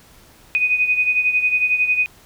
sine beating tone pair, 2489 / 2500 Hz, D#7 / D#7, 0 / +8 cents, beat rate 11 Hz, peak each -16 / -22 dBFS, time 0.55-2.06 s, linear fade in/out 0 ms, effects pink hiss -49 dBFS RMS until 2.25 s

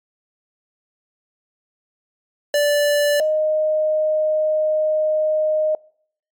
square / sine tone pair in turn, 584 / 618.6 Hz, D5 / D#5, -10 / -10 cents, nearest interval minor second, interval 100 cents, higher second, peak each -15 dBFS, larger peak neither, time 2.54-3.2 / 3.2-5.75 s, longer second, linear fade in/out 2 ms, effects noise-tail reverb RT60 0.6 s tail -25 dB re dry + MP3 96 kbps

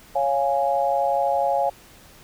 sine chord, Db major, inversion none, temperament equal, 554.4 / 698.5 / 830.6 Hz, Db5 / F5 / Ab5, 0 / 0 / 0 cents, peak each -23 dBFS, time 0.15-1.7 s, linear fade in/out 10 ms, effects pink hiss -49 dBFS RMS until 2.23 s

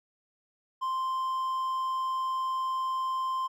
triangle tone, 1045 Hz, C6, 2 cents flat, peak -26 dBFS, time 0.81-3.48 s, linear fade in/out 20 ms, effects none

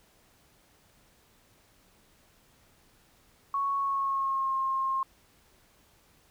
sine tone with pitch glide, 1108.7 to 1067.8 Hz, C#6 to C6, 0 to +35 cents, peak -26 dBFS, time 3.54-5.03 s, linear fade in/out 2 ms, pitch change -65 cents, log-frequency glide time 3.77-4.55 s, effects pink hiss -63 dBFS RMS until 6.3 s

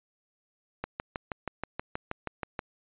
click train, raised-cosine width 0.5 ms, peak -17 dBFS, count 12, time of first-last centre 0.84-2.592 s, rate 6.28 Hz, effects resampled to 8000 Hz

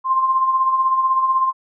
sine tone with tremolo, 1051 Hz, C6, 7 cents sharp, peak -12 dBFS, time 0.04-1.53 s, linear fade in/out 50 ms, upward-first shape sine, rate 16 Hz, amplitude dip 50%, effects none

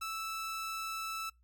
sawtooth tone, 1317 Hz, E6, 2 cents flat, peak -33 dBFS, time 0.01-1.3 s, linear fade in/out 10 ms, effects noise-tail reverb RT60 0.2 s tail -25 dB re dry + added 60 Hz sine -64 dBFS peak until 1.43 s

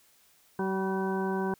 harmonic tone with a mistuned harmonic, 190.7 Hz, G3, 47 cents flat, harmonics 1 / 2 / 3 / 4 / 5 / 6 / 8, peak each -31 / -31 / -45 / -38 / -36 / -48 / -40 dBFS, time 0.59-1.54 s, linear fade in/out 2 ms, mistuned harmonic 5, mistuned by +33 cents, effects white hiss -63 dBFS RMS until 1.59 s

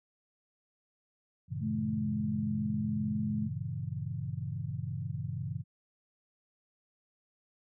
sine chord, G diminished seventh, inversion none, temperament equal with one note detuned, 96.93 / 116.54 / 138.59 / 164.81 Hz, G2 / Bb2 / Db3 / Fb3, -19 / 0 / 0 / 0 cents, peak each -40 / -39 / -38 / -41 dBFS, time 1.48-5.64 s, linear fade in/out 50 ms
sine tone with pitch glide, 215.9 to 212.1 Hz, A3 to G#3, -33 to +37 cents, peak -31 dBFS, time 1.6-3.5 s, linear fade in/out 50 ms, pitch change -30 cents, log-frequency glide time 1.96-2.07 s
effects none

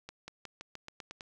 accelerating click train, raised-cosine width 0.2 ms, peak -26 dBFS, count 9, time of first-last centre 0.09-1.208 s, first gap 190 ms, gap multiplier 0.91, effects none

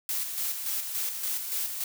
blue noise with tremolo, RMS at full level -30 dBFS, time 0.09-1.84 s, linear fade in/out 2 ms, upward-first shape square, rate 3.5 Hz, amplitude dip 45%, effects none

